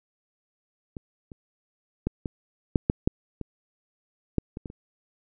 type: clicks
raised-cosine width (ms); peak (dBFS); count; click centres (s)
3; -23 / -29 / -12 / -17 / -6 / -7 / -7 / -20 / -9 / -22 / -22 / -29; 12; 0.968 / 1.318 / 2.07 / 2.258 / 2.758 / 2.899 / 3.075 / 3.413 / 4.383 / 4.571 / 4.658 / 4.701
effects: none